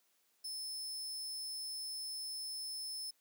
sawtooth tone, 5250 Hz, E8, 8 cents flat, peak -38 dBFS, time 0.44-3.11 s, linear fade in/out 10 ms, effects white hiss -75 dBFS RMS until 3.2 s + high-pass 200 Hz 12 dB/octave

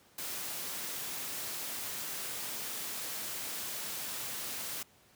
white noise, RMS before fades -39 dBFS, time 0.18-4.83 s, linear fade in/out 5 ms, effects pink hiss -63 dBFS RMS until 5.15 s + high-pass 100 Hz 12 dB/octave

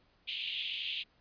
white band-pass noise, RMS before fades -38 dBFS, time 0.27-1.04 s, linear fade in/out 20 ms, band 2600 to 3500 Hz, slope 48 dB/octave, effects pink hiss -69 dBFS RMS until 1.2 s + resampled to 11025 Hz

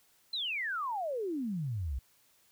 sine exponential sweep, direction down, 4188 to 59.3 Hz, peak -32 dBFS, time 0.33-1.99 s, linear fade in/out 5 ms, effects white hiss -67 dBFS RMS until 2.51 s

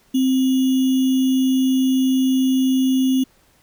sine tone with sample-and-hold, 261.6 Hz, C4, in tune, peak -14 dBFS, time 0.14-3.24 s, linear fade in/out 10 ms, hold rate 3150 Hz, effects pink hiss -57 dBFS RMS until 3.62 s

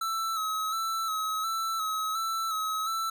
square tone with vibrato, 1304 Hz, E6, 19 cents flat, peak -29 dBFS, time 0.01-3.1 s, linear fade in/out 5 ms, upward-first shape square, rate 1.4 Hz, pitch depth 32 cents each way, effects none

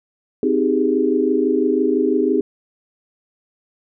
sine chord, Ab major seventh, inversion first, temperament just, 259.6 / 311.5 / 389.3 / 415.3 Hz, C4 / Eb4 / G4 / Ab4, -13 / +2 / -12 / 0 cents, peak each -20 dBFS, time 0.43-2.41 s, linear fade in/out 2 ms, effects none

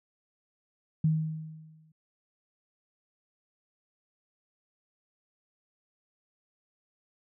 sine tone with exponential decay, 157.5 Hz, D#3, 21 cents sharp, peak -20 dBFS, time 1.04-1.92 s, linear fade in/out 5 ms, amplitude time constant 190 ms, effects none

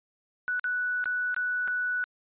sine tone with dropouts, 1480 Hz, F#6, in tune, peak -26 dBFS, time 0.48-2.04 s, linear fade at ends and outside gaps 0 ms, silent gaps 0.595-0.642 / 1.041-1.057 / 1.344-1.364 / 1.676-1.681 s, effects resampled to 8000 Hz

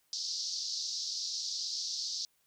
pink band-pass noise, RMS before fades -37 dBFS, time 0.13-2.25 s, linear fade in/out 0 ms, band 4300 to 5800 Hz, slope 48 dB/octave, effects white hiss -73 dBFS RMS until 2.46 s

